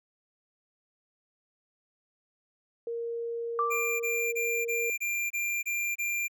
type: tone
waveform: sine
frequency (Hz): 466.2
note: A#4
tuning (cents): 0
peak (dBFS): -31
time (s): 2.87-4.9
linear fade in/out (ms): 2
type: tone with exponential decay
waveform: sine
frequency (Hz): 1172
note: D6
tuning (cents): -4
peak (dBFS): -23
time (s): 3.59-4.28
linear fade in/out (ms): 1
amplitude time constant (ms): 150
type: tone bursts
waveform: square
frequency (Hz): 2382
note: D7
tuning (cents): +24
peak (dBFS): -29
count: 8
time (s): 3.7-6.282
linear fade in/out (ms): 20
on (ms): 300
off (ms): 26
effects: none